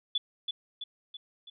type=tone with echo; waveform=sine; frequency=3449 Hz; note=A7; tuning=35 cents flat; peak=-25 dBFS; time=0.15-0.18 s; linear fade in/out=5 ms; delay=330 ms; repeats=4; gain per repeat=-5 dB; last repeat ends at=1.5 s; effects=none